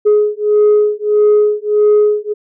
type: beating tone pair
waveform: sine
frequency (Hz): 418.9 / 420.5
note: G#4 / G#4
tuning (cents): +15 / +22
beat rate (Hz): 1.6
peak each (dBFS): -10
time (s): 0.05-2.34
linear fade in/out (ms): 20
effects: tanh soft clip ceiling -4 dBFS